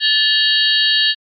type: tone cluster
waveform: sine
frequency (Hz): 1741 / 2861 / 3195 / 3831 / 4447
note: A6 / F7 / G7 / A#7 / C#8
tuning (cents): -19 / +41 / +32 / +47 / +5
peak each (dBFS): -18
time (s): 0-1.15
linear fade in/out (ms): 50
effects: MP3 48 kbps